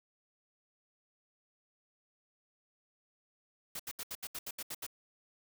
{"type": "noise bursts", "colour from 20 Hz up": "white", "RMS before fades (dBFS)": -41, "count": 10, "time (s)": [3.75, 4.866], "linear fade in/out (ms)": 5, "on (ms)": 45, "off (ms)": 74, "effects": []}